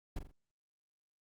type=noise with echo; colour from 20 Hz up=brown; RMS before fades=-37 dBFS; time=0.16-0.19 s; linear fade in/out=5 ms; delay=42 ms; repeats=3; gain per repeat=-7 dB; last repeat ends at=0.316 s; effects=Opus 48 kbps